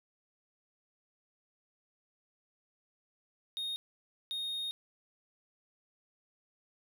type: tone bursts at uneven times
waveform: triangle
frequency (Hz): 3710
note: A#7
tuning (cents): -9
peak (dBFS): -33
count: 2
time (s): 3.57-3.76 / 4.31-4.71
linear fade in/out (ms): 0
effects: none